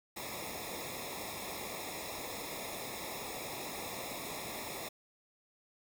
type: noise with comb filter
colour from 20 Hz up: pink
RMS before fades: -42 dBFS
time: 0.16-4.89 s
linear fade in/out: 10 ms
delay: 0.66 ms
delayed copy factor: -0.95
effects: none